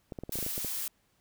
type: clicks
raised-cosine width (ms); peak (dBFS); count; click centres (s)
2; -25; 10; 0.122 / 0.188 / 0.236 / 0.294 / 0.356 / 0.388 / 0.427 / 0.464 / 0.579 / 0.647
type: noise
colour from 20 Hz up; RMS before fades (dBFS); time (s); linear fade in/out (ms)
blue; -35; 0.32-0.88; 2
effects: pink hiss -71 dBFS RMS until 1.2 s